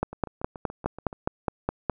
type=two click trains; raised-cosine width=1 ms; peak=-10 / -24 dBFS; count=10 / 8; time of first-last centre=0.03-1.897 / 0.13-1.129 s; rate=4.82 / 7.01 Hz; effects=none